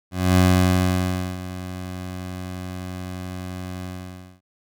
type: tone with ADSR envelope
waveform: 20% pulse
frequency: 91.6 Hz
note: F#2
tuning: 17 cents flat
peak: -8 dBFS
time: 0.11-4.41 s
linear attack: 260 ms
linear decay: 1000 ms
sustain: -17 dB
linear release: 560 ms
effects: none